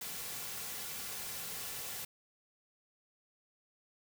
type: noise with comb filter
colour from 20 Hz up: white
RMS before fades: -42 dBFS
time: 0.01-2.05 s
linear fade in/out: 5 ms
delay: 3.2 ms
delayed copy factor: -0.5
effects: none